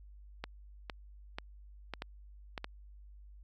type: clicks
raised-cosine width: 0.3 ms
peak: -22 dBFS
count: 7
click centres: 0.44 / 0.898 / 1.385 / 1.937 / 2.021 / 2.578 / 2.644 s
effects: added 50 Hz sine -51 dBFS peak until 3.43 s